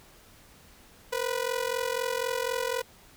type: ring-modulated tone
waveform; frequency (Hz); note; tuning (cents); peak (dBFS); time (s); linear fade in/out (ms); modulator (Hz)
sawtooth; 491.8; B4; -7; -21; 1.12-2.82; 10; 22
effects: pink hiss -55 dBFS RMS until 3.16 s